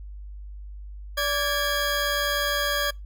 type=tone pair together; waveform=20% pulse; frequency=579 / 1637.7 Hz; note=D5 / G#6; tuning=-25 / -25 cents; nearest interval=octave + tritone; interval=1800 cents; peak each=-21 / -21 dBFS; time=1.17-2.91 s; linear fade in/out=10 ms; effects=noise-tail reverb RT60 0.2 s tail -24 dB re dry + added 50 Hz sine -36 dBFS peak until 3.05 s